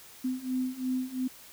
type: beating tone pair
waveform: sine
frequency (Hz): 254.6 / 257.5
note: C4 / C4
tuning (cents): -47 / -28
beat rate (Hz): 2.9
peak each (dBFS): -33 / -31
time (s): 0.24-1.28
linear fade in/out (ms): 10
effects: white hiss -51 dBFS RMS until 1.52 s